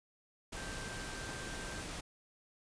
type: tone in noise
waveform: sine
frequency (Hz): 1568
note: G6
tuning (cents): 0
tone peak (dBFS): -48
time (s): 0.56-1.82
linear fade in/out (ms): 10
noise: pink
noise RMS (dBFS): -43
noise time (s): 0.52-2.01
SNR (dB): -8
effects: resampled to 22050 Hz